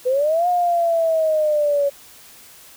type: linear two-way sweep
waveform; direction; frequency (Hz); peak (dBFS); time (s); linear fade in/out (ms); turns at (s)
sine; up then down; 491 to 719 to 560; -15; 0.05-1.9; 20; 0.48
effects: white hiss -45 dBFS RMS until 2.76 s